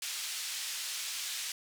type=band-pass noise; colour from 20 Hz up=pink; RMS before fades=-38 dBFS; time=0.02-1.52 s; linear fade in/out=2 ms; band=3000 to 9700 Hz; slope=12 dB/octave; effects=none